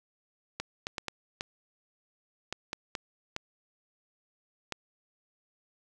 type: clicks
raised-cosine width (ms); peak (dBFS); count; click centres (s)
0.2; -16; 10; 0.6 / 0.869 / 0.982 / 1.083 / 1.409 / 2.526 / 2.731 / 2.952 / 3.364 / 4.723
effects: none